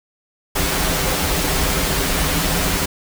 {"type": "noise with comb filter", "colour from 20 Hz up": "pink", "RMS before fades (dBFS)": -19, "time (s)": [0.55, 2.86], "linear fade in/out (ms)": 10, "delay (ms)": 8.8, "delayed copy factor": -0.65, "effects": []}